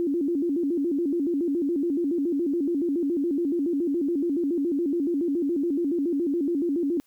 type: tone with vibrato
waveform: sine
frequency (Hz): 311.1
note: D#4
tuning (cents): 0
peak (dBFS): -22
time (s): 0-7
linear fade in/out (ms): 0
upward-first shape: square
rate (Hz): 7.1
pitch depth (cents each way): 180
effects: white hiss -66 dBFS RMS until 7.06 s